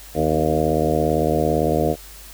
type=harmonic tone with a mistuned harmonic; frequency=77.78 Hz; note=D#2; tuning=in tune; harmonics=1 / 2 / 3 / 4 / 5 / 6 / 7 / 8 / 9; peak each=-27 / -25 / -27 / -25 / -26 / -23 / -25 / -26 / -25 dBFS; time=0.14-1.96 s; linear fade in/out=50 ms; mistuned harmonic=3; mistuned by=+45 cents; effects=added 50 Hz sine -42 dBFS peak until 2.33 s + white hiss -42 dBFS RMS until 2.33 s